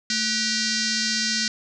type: tone with frequency modulation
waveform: sine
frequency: 221.1 Hz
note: A3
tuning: 9 cents sharp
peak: -21 dBFS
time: 0.1-1.48 s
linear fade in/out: 2 ms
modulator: 856 Hz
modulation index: 7
effects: none